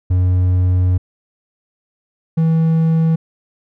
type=tone pair in turn; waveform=triangle; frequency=91 / 162.14 Hz; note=F#2 / E3; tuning=-28 / -28 cents; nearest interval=minor seventh; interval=1000 cents; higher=second; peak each=-9 dBFS; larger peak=neither; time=0.1-0.98 / 2.37-3.16 s; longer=first; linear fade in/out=10 ms; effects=none